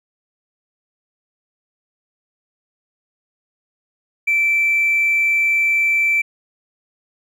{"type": "tone with hard clipping", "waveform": "sine", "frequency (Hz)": 2332, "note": "D7", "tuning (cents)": -13, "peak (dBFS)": -14, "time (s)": [4.27, 6.22], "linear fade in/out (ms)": 10, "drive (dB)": 1, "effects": []}